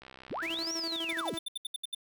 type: click train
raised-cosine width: 0.3 ms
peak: -32 dBFS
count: 42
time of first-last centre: 0.02-0.65 s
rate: 65.1 Hz
type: linear two-way sweep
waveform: sine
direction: up then down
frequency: 31.39 to 5800 to 31.39 Hz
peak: -33 dBFS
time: 0.3-1.35 s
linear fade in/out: 20 ms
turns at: 0.73 s
type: tone with tremolo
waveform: sawtooth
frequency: 329.6 Hz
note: E4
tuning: in tune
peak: -32 dBFS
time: 0.42-1.39 s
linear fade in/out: 10 ms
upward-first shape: square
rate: 12 Hz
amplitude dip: 55%
type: tone bursts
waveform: square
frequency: 3564 Hz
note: A7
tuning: 22 cents sharp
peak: -33 dBFS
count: 10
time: 1.09-1.948 s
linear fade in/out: 5 ms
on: 21 ms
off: 72 ms
effects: none